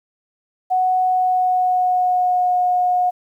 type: tone with pitch glide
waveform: sine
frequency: 740 to 723.5 Hz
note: F#5 to F#5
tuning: 0 to -39 cents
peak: -14 dBFS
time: 0.7-3.11 s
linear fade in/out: 20 ms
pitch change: -39 cents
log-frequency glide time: 0.99-2.57 s
effects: 9-bit